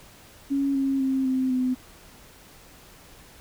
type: tone with pitch steps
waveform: sine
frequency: 277.2 / 271.3 / 265.6 / 260 / 254.5 Hz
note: C#4 / C#4 / C4 / C4 / C4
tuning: 0 / -37 / +26 / -11 / -48 cents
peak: -21 dBFS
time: 0.5-1.75 s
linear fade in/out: 20 ms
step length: 250 ms
effects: pink hiss -50 dBFS RMS until 3.4 s